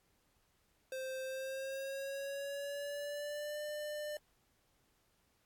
square tone with pitch glide, 523.3 to 597.7 Hz, C5 to D5, 0 to +30 cents, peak -40 dBFS, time 0.92-4.17 s, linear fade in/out 2 ms, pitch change +230 cents, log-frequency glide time 1.23-3.61 s, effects pink hiss -75 dBFS RMS until 5.45 s + AAC 64 kbps

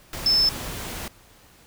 sine tone in noise, 5260 Hz, E8, 5 cents flat, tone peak -16 dBFS, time 0.26-0.49 s, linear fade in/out 2 ms, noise pink, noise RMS -33 dBFS, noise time 0.13-1.08 s, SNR +14 dB, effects pink hiss -53 dBFS RMS until 1.66 s

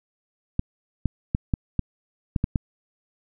clicks, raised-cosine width 5 ms, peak -9 dBFS, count 8, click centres 0.594 / 1.057 / 1.349 / 1.538 / 1.793 / 2.362 / 2.441 / 2.558 s, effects none

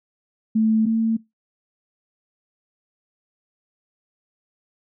sine tone pair in turn, 220 / 224.5 Hz, A3 / A3, 0 / +35 cents, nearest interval unison, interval 35 cents, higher second, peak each -15 / -17 dBFS, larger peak first, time 0.55-0.86 / 0.86-1.17 s, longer neither, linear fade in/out 10 ms, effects noise-tail reverb RT60 0.2 s tail -22 dB re dry

